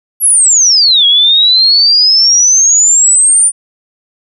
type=exponential two-way sweep; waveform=sine; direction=down then up; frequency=11630 to 3283 to 9400 Hz; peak=-4 dBFS; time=0.2-3.52 s; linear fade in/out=50 ms; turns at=1.06 s; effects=none